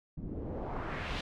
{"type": "noise with low-pass filter sweep", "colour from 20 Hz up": "pink", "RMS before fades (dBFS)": -38, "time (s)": [0.17, 1.21], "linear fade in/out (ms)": 5, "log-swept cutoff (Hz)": [200, 3800], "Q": 1.5, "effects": []}